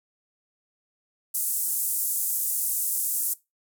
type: band-pass noise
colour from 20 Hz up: white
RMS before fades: -27 dBFS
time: 1.34-3.34 s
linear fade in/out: 10 ms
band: 8200 to 15000 Hz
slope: 24 dB/octave
effects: noise-tail reverb RT60 0.2 s tail -19 dB re dry